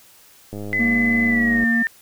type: click train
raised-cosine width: 2 ms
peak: -19 dBFS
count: 115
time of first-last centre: 0.53-1.637 s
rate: 103 Hz
type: tone with pitch glide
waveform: sine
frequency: 2018 to 1797.8 Hz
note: B6 to A6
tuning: +37 to +37 cents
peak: -18 dBFS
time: 0.73-1.87 s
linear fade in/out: 0 ms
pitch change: -200 cents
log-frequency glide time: 1.27-1.67 s
type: tone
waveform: triangle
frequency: 233.1 Hz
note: A#3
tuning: in tune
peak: -16 dBFS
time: 0.79-1.83 s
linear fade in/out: 10 ms
effects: white hiss -50 dBFS RMS until 2.01 s